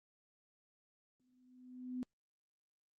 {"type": "tone with exponential growth", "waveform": "sine", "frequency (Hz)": 252, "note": "B3", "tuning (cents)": 35, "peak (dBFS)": -36, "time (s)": [1.2, 2.03], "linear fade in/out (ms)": 0, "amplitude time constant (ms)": 180, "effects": ["Opus 32 kbps"]}